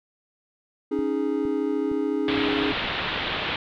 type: chord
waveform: triangle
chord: C# suspended second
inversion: none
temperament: equal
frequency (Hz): 277.2 / 311.1 / 415.3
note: C#4 / D#4 / G#4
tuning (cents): 0 / 0 / 0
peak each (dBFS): -25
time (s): 0.91-2.72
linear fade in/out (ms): 10
type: click train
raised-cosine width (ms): 3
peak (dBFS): -25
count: 5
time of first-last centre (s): 0.99-2.842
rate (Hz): 2.16
type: low-pass noise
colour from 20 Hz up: white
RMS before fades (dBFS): -28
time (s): 2.28-3.56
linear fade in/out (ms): 2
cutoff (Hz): 3700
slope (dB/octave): 48
effects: none